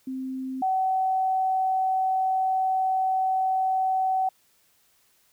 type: tone pair in turn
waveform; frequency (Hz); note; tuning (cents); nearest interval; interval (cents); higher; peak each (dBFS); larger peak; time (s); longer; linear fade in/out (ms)
sine; 261.6 / 756.8; C4 / F#5; 0 / +39; octave + tritone; 1839; second; -29 / -21; second; 0.07-0.62 / 0.62-4.29; second; 5
effects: white hiss -64 dBFS RMS until 5.32 s